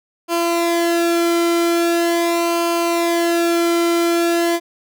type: tone with flanger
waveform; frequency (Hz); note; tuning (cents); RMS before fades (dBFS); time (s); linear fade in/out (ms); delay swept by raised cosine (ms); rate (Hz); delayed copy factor
sawtooth; 339.9; F4; -47; -17; 0.28-4.6; 50; 0.53 to 1.14; 0.42; -0.65
effects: none